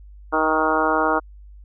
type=harmonic tone with a mistuned harmonic; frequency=157.4 Hz; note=D#3; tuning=20 cents sharp; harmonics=2 / 3 / 4 / 5 / 6 / 7 / 8 / 9; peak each=-25 / -25 / -25 / -25 / -25 / -25 / -25 / -25 dBFS; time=0.32-1.2 s; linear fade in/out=20 ms; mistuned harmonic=6; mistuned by=-20 cents; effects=added 50 Hz sine -40 dBFS peak until 1.64 s